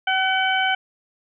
harmonic tone with a mistuned harmonic, 761 Hz, F#5, 48 cents sharp, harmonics 1 / 2 / 3 / 4, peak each -22 / -22 / -26 / -25 dBFS, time 0.07-0.75 s, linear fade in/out 5 ms, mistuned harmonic 2, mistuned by -17 cents, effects none

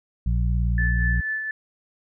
harmonic tone, 58.8 Hz, A#1, 16 cents sharp, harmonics 1 / 2 / 3, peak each -20 / -26 / -30 dBFS, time 0.26-1.21 s, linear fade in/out 5 ms
sine tone with tremolo, 1747 Hz, A6, 13 cents flat, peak -23 dBFS, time 0.78-1.51 s, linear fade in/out 2 ms, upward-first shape sine, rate 4.2 Hz, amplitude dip 40%
effects none

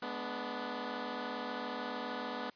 10% pulse chord, G# diminished, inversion none, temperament equal with one note detuned, 212.1 / 246.9 / 293.7 Hz, G#3 / B3 / D4, +37 / 0 / 0 cents, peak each -36 / -31 / -36 dBFS, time 0.02-2.5 s, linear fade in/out 5 ms, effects white hiss -65 dBFS RMS until 2.55 s + resampled to 11025 Hz

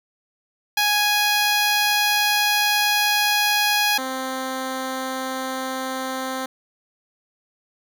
10% pulse tone pair in turn, 830.6 / 261.6 Hz, G#5 / C4, 0 / 0 cents, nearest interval octave + minor sixth, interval 2000 cents, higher first, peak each -9 / -17 dBFS, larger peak first, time 0.77-3.98 / 3.98-6.46 s, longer first, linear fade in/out 5 ms, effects none

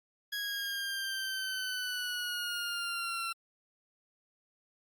20% pulse exponential sweep, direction down, 1661.2 to 1351 Hz, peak -29 dBFS, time 0.32-3.33 s, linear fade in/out 10 ms, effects Opus 48 kbps

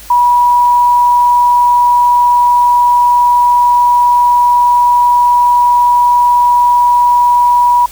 sine tone, 971 Hz, B5, 30 cents flat, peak -5 dBFS, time 0.1-7.86 s, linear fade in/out 5 ms, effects added 50 Hz sine -36 dBFS peak until 7.91 s + white hiss -34 dBFS RMS until 7.91 s

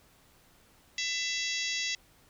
harmonic tone with a mistuned harmonic, 668 Hz, E5, 23 cents sharp, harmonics 3 / 4 / 5 / 6 / 7 / 8 / 9 / 10, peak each -36 / -37 / -38 / -39 / -39 / -40 / -41 / -41 dBFS, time 0.98-1.95 s, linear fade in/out 2 ms, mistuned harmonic 6, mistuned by -41 cents, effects pink hiss -62 dBFS RMS until 2.29 s

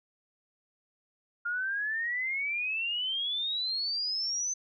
sine exponential sweep, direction up, 1403 to 6200 Hz, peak -29 dBFS, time 1.45-4.54 s, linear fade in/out 10 ms, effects none

